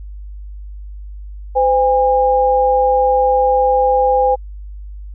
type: tone pair together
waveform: sine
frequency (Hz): 511.5 / 812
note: C5 / G#5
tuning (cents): -39 / -39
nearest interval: minor sixth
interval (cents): 800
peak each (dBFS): -13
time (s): 1.55-4.36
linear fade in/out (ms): 20
effects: added 50 Hz sine -28 dBFS peak until 5.14 s